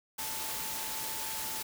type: tone in noise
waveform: sine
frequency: 879 Hz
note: A5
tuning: 2 cents flat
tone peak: -45 dBFS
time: 0.18-1.63 s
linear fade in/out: 10 ms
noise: white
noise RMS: -37 dBFS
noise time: 0.18-1.63 s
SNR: -11 dB
effects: none